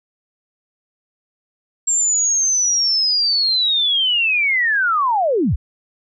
sine linear sweep, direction down, 7459 to 38 Hz, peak -14 dBFS, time 1.87-5.56 s, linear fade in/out 10 ms, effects none

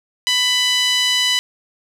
5% pulse tone with band-pass filter, 995 Hz, B5, 13 cents sharp, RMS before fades -17 dBFS, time 0.27-1.39 s, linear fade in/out 0 ms, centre 2900 Hz, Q 1.9, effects none

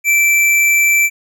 square tone, 2334 Hz, D7, 11 cents flat, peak -10 dBFS, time 0.04-1.1 s, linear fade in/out 50 ms, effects none

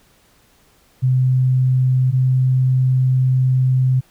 sine tone pair in turn, 128.6 / 129.22 Hz, C3 / C3, -30 / -21 cents, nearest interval unison, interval 9 cents, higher second, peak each -12 dBFS, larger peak neither, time 1.02-2.12 / 2.12-4.01 s, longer second, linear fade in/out 20 ms, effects pink hiss -55 dBFS RMS until 4.1 s

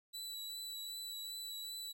sawtooth tone with vibrato, 3951 Hz, B7, in tune, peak -40 dBFS, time 0.13-1.93 s, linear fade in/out 20 ms, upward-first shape triangle, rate 2.6 Hz, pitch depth 18 cents each way, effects none

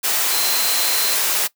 sine tone in noise, 4097 Hz, C8, 37 cents flat, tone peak -24 dBFS, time 0.3-1.16 s, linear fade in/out 20 ms, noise white, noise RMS -19 dBFS, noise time 0.03-1.48 s, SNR -8 dB, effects noise-tail reverb RT60 0.1 s tail -19 dB re dry + high-pass 400 Hz 12 dB/octave

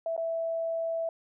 sine tone with dropouts, 659.3 Hz, E5, in tune, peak -28 dBFS, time 0.06-1.09 s, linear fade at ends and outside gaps 2 ms, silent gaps 0.165-0.177 s, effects none

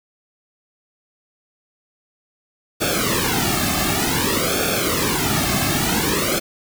pink noise with flanger, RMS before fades -20 dBFS, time 2.8-6.4 s, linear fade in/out 20 ms, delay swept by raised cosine 1 to 2.1 ms, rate 0.54 Hz, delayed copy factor -1, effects none

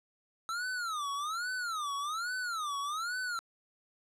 square tone with vibrato, 1301 Hz, E6, 23 cents flat, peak -34 dBFS, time 0.49-3.39 s, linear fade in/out 0 ms, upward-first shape sine, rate 1.2 Hz, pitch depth 260 cents each way, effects low-pass 10000 Hz 12 dB/octave

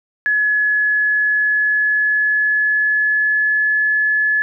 sine tone with pitch glide, 1699 to 1713.8 Hz, G#6 to A6, +39 to -46 cents, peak -13 dBFS, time 0.26-4.42 s, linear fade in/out 0 ms, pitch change +15 cents, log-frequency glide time 0.76-3.8 s, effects none

